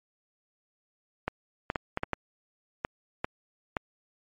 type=clicks; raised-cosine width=0.5 ms; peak=-13 dBFS; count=9; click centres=1.28 / 1.701 / 1.758 / 1.974 / 2.034 / 2.133 / 2.849 / 3.245 / 3.768 s; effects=MP3 48 kbps